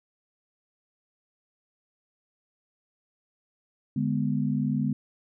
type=chord; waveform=sine; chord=G# diminished; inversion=second; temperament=equal with one note detuned; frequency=146.83 / 207.7 / 248.2 Hz; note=D3 / G#3 / B3; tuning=0 / 0 / +9 cents; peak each=-28 dBFS; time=3.96-4.93 s; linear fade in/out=5 ms; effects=none